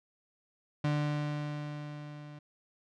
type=tone with level ramp; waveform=35% pulse; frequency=148.1 Hz; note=D3; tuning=15 cents sharp; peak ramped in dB=-25 to -44 dBFS; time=0.84-2.39 s; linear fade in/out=5 ms; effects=low-pass 4000 Hz 12 dB/octave